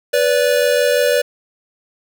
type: tone pair together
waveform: square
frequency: 493.9 / 579.7 Hz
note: B4 / D5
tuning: 0 / -23 cents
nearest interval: minor third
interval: 277 cents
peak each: -16 dBFS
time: 0.13-1.22 s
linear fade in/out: 10 ms
effects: none